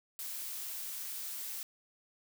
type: noise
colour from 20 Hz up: blue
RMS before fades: -41 dBFS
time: 0.19-1.63 s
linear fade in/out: 0 ms
effects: none